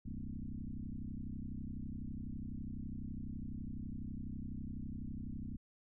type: tone with frequency modulation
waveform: sine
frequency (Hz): 103.83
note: G#2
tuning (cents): 0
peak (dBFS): -40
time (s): 0.05-5.57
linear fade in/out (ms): 10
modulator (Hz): 32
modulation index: 4.9
effects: none